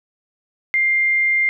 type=tone; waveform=sine; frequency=2100 Hz; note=C7; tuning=6 cents sharp; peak=-14 dBFS; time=0.74-1.49 s; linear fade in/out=0 ms; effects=none